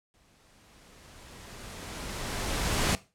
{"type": "noise with exponential growth", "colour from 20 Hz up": "pink", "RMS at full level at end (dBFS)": -25, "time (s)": [0.14, 2.95], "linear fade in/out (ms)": 0, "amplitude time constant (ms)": 610, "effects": ["noise-tail reverb RT60 0.3 s tail -18 dB re dry", "low-pass 10000 Hz 12 dB/octave"]}